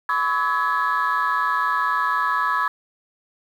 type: tone cluster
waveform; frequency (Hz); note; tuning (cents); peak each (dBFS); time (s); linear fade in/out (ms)
sine; 1006 / 1126 / 1290 / 1684; B5 / C#6 / E6 / G#6; +32 / +27 / -38 / +24; -23; 0.09-2.68; 2
effects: tanh soft clip ceiling -13 dBFS + 8-bit